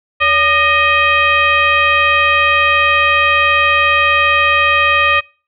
sine tone with frequency modulation, 1864.7 Hz, A#6, in tune, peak -9 dBFS, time 0.2-5.21 s, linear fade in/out 20 ms, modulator 648 Hz, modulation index 1.6, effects noise-tail reverb RT60 0.4 s tail -26 dB re dry

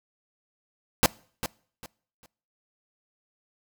pink noise with echo, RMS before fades -18 dBFS, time 1.03-1.06 s, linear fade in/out 0 ms, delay 400 ms, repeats 3, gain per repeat -12 dB, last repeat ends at 2.26 s, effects noise-tail reverb RT60 0.5 s tail -24 dB re dry

